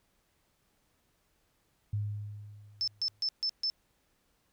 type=tone with exponential decay; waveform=sine; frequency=103.83 Hz; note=G#2; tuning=in tune; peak=-28 dBFS; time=1.93-3.22 s; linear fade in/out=5 ms; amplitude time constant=280 ms
type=tone bursts; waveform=sine; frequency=5274 Hz; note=E8; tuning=in tune; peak=-28 dBFS; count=5; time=2.81-3.7 s; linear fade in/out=0 ms; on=66 ms; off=140 ms
effects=pink hiss -73 dBFS RMS until 4.52 s